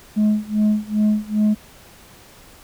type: tone with tremolo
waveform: sine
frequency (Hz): 212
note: G#3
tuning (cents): +36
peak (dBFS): -10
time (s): 0.16-1.55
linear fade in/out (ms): 20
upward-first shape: sine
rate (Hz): 2.5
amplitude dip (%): 95
effects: tanh soft clip ceiling -12 dBFS + pink hiss -46 dBFS RMS until 2.63 s